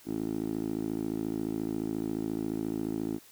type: tone with band-pass filter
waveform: 10% pulse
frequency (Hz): 54.3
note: A1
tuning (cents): -22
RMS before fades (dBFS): -33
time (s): 0.05-3.2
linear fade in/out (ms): 50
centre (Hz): 310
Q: 3
effects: white hiss -56 dBFS RMS until 3.31 s